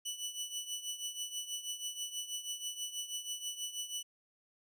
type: tone with tremolo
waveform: 20% pulse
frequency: 2966 Hz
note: F#7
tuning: 4 cents sharp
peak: -30 dBFS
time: 0.05-4.03 s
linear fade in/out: 10 ms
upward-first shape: triangle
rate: 6.2 Hz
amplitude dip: 80%
effects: none